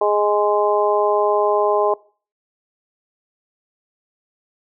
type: harmonic tone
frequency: 207.7 Hz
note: G#3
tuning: in tune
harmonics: 2 / 3 / 4 / 5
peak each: -18 / -19 / -21 / -22 dBFS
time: 0.01-1.94 s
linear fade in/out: 5 ms
effects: noise-tail reverb RT60 0.4 s tail -22 dB re dry